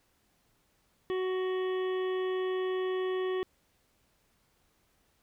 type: harmonic tone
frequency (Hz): 372.1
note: F#4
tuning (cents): +10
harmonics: 1 / 2 / 3 / 5 / 6 / 7 / 8 / 9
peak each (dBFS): -29 / -47 / -42 / -44 / -56 / -56 / -51 / -51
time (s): 1.1-3.43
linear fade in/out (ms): 0
effects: pink hiss -71 dBFS RMS until 5.22 s